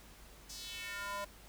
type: tone with high-pass filter sweep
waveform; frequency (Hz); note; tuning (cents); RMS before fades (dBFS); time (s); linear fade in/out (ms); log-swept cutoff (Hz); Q
square; 202; G#3; -48; -43; 0.49-1.25; 10; 5800 to 720; 2.5
effects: added 50 Hz sine -58 dBFS peak until 1.48 s + pink hiss -58 dBFS RMS until 1.48 s